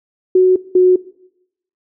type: tone pair in turn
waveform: sine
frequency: 370 / 366.4 Hz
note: F#4 / F#4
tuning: 0 / -17 cents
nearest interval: unison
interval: 17 cents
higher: first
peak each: -6 dBFS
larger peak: neither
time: 0.35-0.56 / 0.75-0.96 s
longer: neither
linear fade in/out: 5 ms
effects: noise-tail reverb RT60 0.8 s tail -19 dB re dry